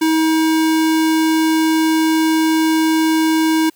square tone, 318.7 Hz, D#4, 42 cents sharp, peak -13 dBFS, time 0.01-3.7 s, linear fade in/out 10 ms, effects white hiss -55 dBFS RMS until 3.75 s

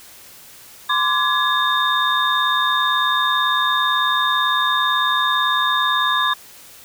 sine tone cluster, 1028 / 1166 / 1680 / 3651 Hz, C6 / D6 / G#6 / A#7, -31 / -13 / +19 / -37 cents, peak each -21 dBFS, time 0.89-6.34 s, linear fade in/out 10 ms, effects white hiss -43 dBFS RMS until 6.84 s

